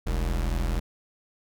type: tone pair together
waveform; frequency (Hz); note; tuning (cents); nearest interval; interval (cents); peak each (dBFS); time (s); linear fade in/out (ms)
square; 41.72 / 65.41; E1 / C2; +22 / 0; minor sixth; 778; -26 / -31; 0.06-0.8; 10
effects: none